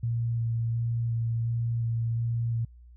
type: tone with vibrato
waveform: sine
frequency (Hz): 116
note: A#2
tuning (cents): -8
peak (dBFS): -25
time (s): 0.03-2.65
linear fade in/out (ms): 5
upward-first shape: square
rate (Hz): 1.4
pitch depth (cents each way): 11
effects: added 60 Hz sine -48 dBFS peak until 2.96 s